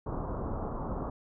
pink low-pass noise, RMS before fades -35 dBFS, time 0.06-1.1 s, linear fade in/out 5 ms, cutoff 1200 Hz, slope 48 dB/octave, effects none

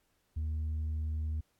triangle tone with tanh clipping, 77.78 Hz, D#2, in tune, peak -32 dBFS, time 0.36-1.41 s, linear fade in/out 10 ms, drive 7 dB, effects pink hiss -75 dBFS RMS until 1.59 s + AAC 64 kbps

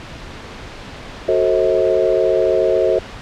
sine chord, F# diminished seventh, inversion none, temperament just, 370 / 444 / 532.8 / 639.4 Hz, F#4 / A4 / C5 / Eb5, 0 / +16 / +31 / +47 cents, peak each -18 dBFS, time 1.28-2.99 s, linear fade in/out 5 ms, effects pink hiss -33 dBFS RMS until 3.21 s + low-pass 4000 Hz 12 dB/octave

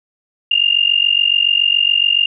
sine tone with amplitude modulation, 2811 Hz, F7, 11 cents sharp, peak -7 dBFS, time 0.51-2.26 s, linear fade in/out 5 ms, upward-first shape sine, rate 47.1 Hz, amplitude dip 90%, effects none

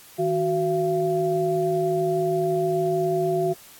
sine tone cluster, 158.4 / 370.9 / 681 Hz, D#3 / F#4 / F5, +31 / +4 / -44 cents, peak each -29 / -22 / -25 dBFS, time 0.18-3.54 s, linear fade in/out 20 ms, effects white hiss -48 dBFS RMS until 3.79 s + AAC 64 kbps

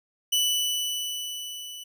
sawtooth tone with level ramp, 2974 Hz, F#7, 8 cents sharp, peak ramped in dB -17 to -35 dBFS, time 0.32-1.84 s, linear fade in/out 10 ms, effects none

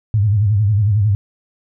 sine tone with vibrato, 103.83 Hz, G#2, in tune, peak -11 dBFS, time 0.14-1.15 s, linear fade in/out 0 ms, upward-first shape sine, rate 11 Hz, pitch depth 120 cents each way, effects none

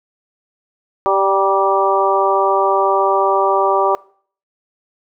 harmonic tone with a mistuned harmonic, 195.3 Hz, G3, 6 cents flat, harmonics 2 / 3 / 4 / 5 / 6, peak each -18 / -18 / -18 / -18 / -18 dBFS, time 1.06-3.95 s, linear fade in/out 0 ms, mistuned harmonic 5, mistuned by -25 cents, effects noise-tail reverb RT60 0.5 s tail -22 dB re dry

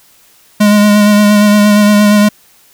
square tone with vibrato, 207.7 Hz, G#3, in tune, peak -5 dBFS, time 0.6-2.29 s, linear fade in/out 10 ms, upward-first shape sine, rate 8.6 Hz, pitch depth 22 cents each way, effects white hiss -46 dBFS RMS until 2.73 s

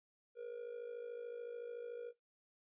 triangle tone with amplitude modulation, 477 Hz, A#4, 40 cents sharp, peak -39 dBFS, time 0.35-2.13 s, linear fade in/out 50 ms, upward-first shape sine, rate 53.7 Hz, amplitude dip 70%, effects noise-tail reverb RT60 0.2 s tail -22 dB re dry + resampled to 8000 Hz

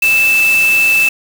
sine tone in noise, 2637 Hz, E7, in tune, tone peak -8 dBFS, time 0.02-1.09 s, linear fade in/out 5 ms, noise white, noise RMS -22 dBFS, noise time 0.02-1.09 s, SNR +11 dB, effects none

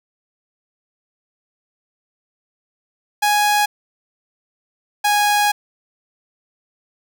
sawtooth tone pair in turn, 831 / 827.5 Hz, G#5 / G#5, +1 / -6 cents, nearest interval unison, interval 7 cents, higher first, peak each -10 dBFS, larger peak neither, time 3.22-3.66 / 5.04-5.52 s, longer second, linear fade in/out 10 ms, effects none

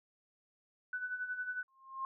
sine tone with tremolo, 1494 Hz, F#6, 16 cents sharp, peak -34 dBFS, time 0.93-1.63 s, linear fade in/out 2 ms, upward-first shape sine, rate 11 Hz, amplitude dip 65%
sine tone with exponential growth, 1066 Hz, C6, 32 cents sharp, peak -33 dBFS, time 1.68-2.05 s, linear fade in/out 1 ms, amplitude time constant 79 ms
effects none

